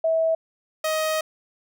sine / sawtooth tone pair in turn, 649 / 628 Hz, E5 / D#5, -27 / +16 cents, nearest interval minor second, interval 57 cents, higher first, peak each -18 dBFS, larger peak neither, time 0.04-0.35 / 0.84-1.21 s, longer second, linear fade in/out 5 ms, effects none

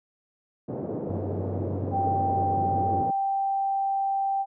white band-pass noise, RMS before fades -32 dBFS, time 0.68-3.11 s, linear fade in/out 10 ms, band 110 to 540 Hz, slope 24 dB/octave
triangle tone with pitch glide, 96 to 94.79 Hz, G2 to F#2, -36 to +42 cents, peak -28 dBFS, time 1.09-3.01 s, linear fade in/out 5 ms, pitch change -22 cents, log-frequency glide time 2-2.42 s
sine tone, 784 Hz, G5, in tune, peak -23 dBFS, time 1.91-4.46 s, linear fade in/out 50 ms
effects none

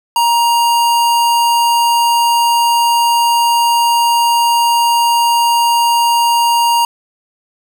square tone, 940 Hz, A#5, 14 cents sharp, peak -10 dBFS, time 0.16-6.85 s, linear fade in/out 2 ms, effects none

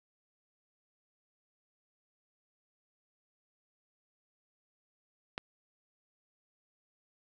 click, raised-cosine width 0.3 ms, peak -19 dBFS, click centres 5.379 s, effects none

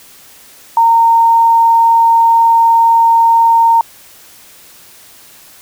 sine tone, 919 Hz, A#5, 25 cents flat, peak -5 dBFS, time 0.77-3.81 s, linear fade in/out 2 ms, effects white hiss -40 dBFS RMS until 5.61 s

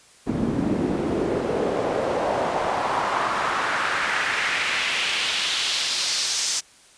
pink noise with band-pass filter sweep, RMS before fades -24 dBFS, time 0.26-6.61 s, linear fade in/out 20 ms, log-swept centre 220 to 6100 Hz, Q 1.9, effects white hiss -52 dBFS RMS until 6.97 s + resampled to 22050 Hz

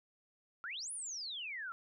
sine exponential two-way sweep, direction up then down, 1318.5 to 10510 to 1318.5 Hz, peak -40 dBFS, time 0.64-1.72 s, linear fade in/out 0 ms, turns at 0.92 s, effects none

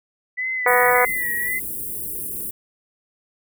sine tone with vibrato, 1975.5 Hz, B6, in tune, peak -22 dBFS, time 0.37-1.6 s, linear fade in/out 20 ms, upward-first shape sine, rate 1.8 Hz, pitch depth 70 cents each way
harmonic tone, 246.9 Hz, B3, in tune, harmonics 2 / 3 / 4 / 5 / 6 / 7 / 8 / 9, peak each -19 / -21 / -22 / -23 / -24 / -24 / -25 / -26 dBFS, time 0.66-1.05 s, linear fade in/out 2 ms
white band-stop noise, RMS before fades -29 dBFS, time 0.67-2.51 s, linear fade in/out 10 ms, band 460 to 9100 Hz, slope 48 dB/octave
effects none

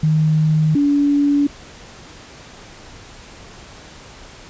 sine tone pair in turn, 155.56 / 286.6 Hz, D#3 / D4, 0 / -42 cents, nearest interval major seventh, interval 1058 cents, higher second, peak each -12 dBFS, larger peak neither, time 0.03-0.75 / 0.75-1.47 s, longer neither, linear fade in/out 5 ms, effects pink hiss -40 dBFS RMS until 4.49 s + resampled to 16000 Hz

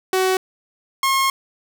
sawtooth tone pair in turn, 375.3 / 1077.3 Hz, F#4 / C#6, +25 / -50 cents, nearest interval octave + tritone, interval 1825 cents, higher second, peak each -12 dBFS, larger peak neither, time 0.13-0.37 / 1.03-1.3 s, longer second, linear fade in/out 2 ms, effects none

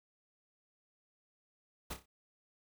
pink noise with echo, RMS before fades -40 dBFS, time 1.9-1.94 s, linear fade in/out 10 ms, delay 30 ms, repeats 4, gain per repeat -8 dB, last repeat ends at 2.06 s, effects none

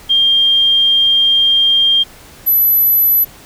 sine tone pair in turn, 3200 / 11984 Hz, G7 / F#9, +35 / +21 cents, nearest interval octave + major seventh, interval 2286 cents, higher second, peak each -8 dBFS, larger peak neither, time 0.09-2.04 / 2.46-3.25 s, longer first, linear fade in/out 20 ms, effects pink hiss -39 dBFS RMS until 3.45 s

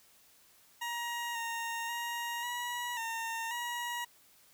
20% pulse tone with pitch steps, 947 / 925 / 944 / 967 / 912 / 958 Hz, A#5 / A#5 / A#5 / B5 / A#5 / A#5, +27 / -14 / +22 / -37 / -38 / +47 cents, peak -30 dBFS, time 0.81-4.05 s, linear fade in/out 10 ms, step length 540 ms, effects white hiss -63 dBFS RMS until 4.53 s

